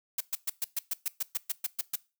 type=noise bursts; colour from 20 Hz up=blue; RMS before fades=-30 dBFS; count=13; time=0.18-1.958 s; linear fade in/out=5 ms; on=26 ms; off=120 ms; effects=noise-tail reverb RT60 0.3 s tail -21 dB re dry